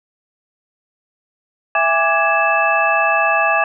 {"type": "tone cluster", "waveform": "sine", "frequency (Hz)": [662, 818, 1174, 1670, 2631], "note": ["E5", "G#5", "D6", "G#6", "E7"], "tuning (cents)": [7, -26, -1, 9, -4], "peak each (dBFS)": -19, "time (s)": [1.75, 3.64], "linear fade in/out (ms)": 2, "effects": []}